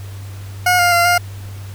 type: tone with pitch steps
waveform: 20% pulse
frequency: 722 / 704 / 691 / 705 Hz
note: F#5 / F5 / F5 / F5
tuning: -43 / +14 / -19 / +16 cents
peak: -6 dBFS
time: 0.66-1.18 s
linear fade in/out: 5 ms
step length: 130 ms
effects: added 98 Hz sine -28 dBFS peak until 1.74 s + pink hiss -41 dBFS RMS until 1.74 s